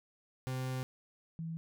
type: tone pair in turn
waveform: 40% pulse / sine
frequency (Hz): 129.3 / 163.66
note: C3 / E3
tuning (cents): -20 / -12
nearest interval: major third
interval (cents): 408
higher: second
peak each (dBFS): -34 / -37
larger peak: first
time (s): 0.47-0.83 / 1.39-1.57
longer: first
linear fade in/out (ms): 0
effects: none